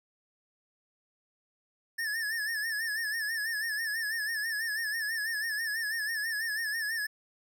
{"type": "tone with vibrato", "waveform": "square", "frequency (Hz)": 1760, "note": "A6", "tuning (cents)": 0, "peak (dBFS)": -31, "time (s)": [1.98, 7.07], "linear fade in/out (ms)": 10, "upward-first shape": "sine", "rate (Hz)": 6.1, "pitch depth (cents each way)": 89, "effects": []}